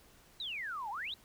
sine exponential two-way sweep, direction down then up, 4026 to 788 to 4026 Hz, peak -37 dBFS, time 0.4-1.14 s, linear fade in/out 2 ms, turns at 0.9 s, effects pink hiss -62 dBFS RMS until 1.24 s

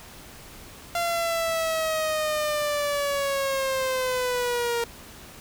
sawtooth linear sweep, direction down, 690 to 466.2 Hz, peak -20 dBFS, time 0.95-4.84 s, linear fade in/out 2 ms, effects pink hiss -45 dBFS RMS until 5.4 s

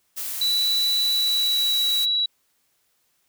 blue noise, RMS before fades -30 dBFS, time 0.16-2.06 s, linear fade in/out 20 ms
sine tone with pitch glide, 3951 to 3908 Hz, B7 to B7, 0 to -19 cents, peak -19 dBFS, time 0.41-2.26 s, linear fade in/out 5 ms, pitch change -19 cents, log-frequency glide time 1.03-1.75 s
effects white hiss -68 dBFS RMS until 3.28 s

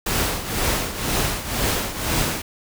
pink noise with tremolo, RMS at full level -20 dBFS, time 0.06-2.42 s, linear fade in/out 5 ms, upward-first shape triangle, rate 2 Hz, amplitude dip 75%, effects none

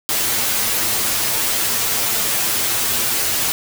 white noise with comb filter, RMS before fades -19 dBFS, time 0.09-3.52 s, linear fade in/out 0 ms, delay 8.9 ms, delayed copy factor +0.7, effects none

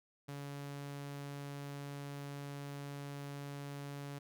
sawtooth tone, 141.9 Hz, C#3, 41 cents sharp, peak -39 dBFS, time 0.28-4.19 s, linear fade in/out 10 ms, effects none

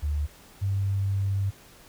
sine tone pair in turn, 73.8 / 98.28 Hz, D2 / G2, +9 / +5 cents, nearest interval perfect fourth, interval 496 cents, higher second, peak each -24 / -23 dBFS, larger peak second, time 0.02-0.27 / 0.61-1.51 s, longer second, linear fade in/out 20 ms, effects pink hiss -52 dBFS RMS until 1.88 s

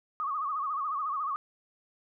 sine tone with vibrato, 1174.7 Hz, D6, in tune, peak -29 dBFS, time 0.2-1.36 s, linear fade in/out 0 ms, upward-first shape sine, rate 14 Hz, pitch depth 130 cents each way, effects none

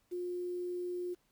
sine tone with quantisation, 356.4 Hz, F4, 35 cents sharp, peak -35 dBFS, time 0.11-1.15 s, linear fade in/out 20 ms, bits 10, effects pink hiss -74 dBFS RMS until 1.31 s

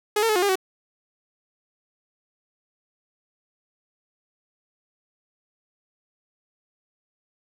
sawtooth tone with pitch steps, 420 / 453.6 / 428.4 / 358.7 / 403.5 / 376.6 Hz, G#4 / A#4 / A4 / F4 / G#4 / F#4, +19 / -47 / -46 / +46 / -50 / +31 cents, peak -15 dBFS, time 0.16-0.556 s, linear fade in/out 5 ms, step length 66 ms, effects none

